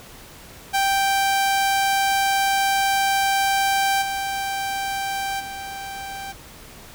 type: tone with level steps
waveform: sawtooth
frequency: 784 Hz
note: G5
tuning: in tune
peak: -14 / -20 / -27 dBFS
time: 0.73-6.33 s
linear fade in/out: 20 ms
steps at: 4.01 / 5.39 s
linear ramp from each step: 20 ms
effects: pink hiss -43 dBFS RMS until 6.94 s